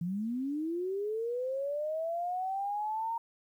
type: linear sweep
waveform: sine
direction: up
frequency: 164.81 to 929 Hz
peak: -31 dBFS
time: 0.01-3.18 s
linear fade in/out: 5 ms
effects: 11-bit